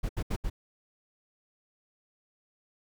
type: noise bursts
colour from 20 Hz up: brown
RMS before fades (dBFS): -30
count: 4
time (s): 0.03-0.5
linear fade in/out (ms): 10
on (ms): 62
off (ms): 74
effects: none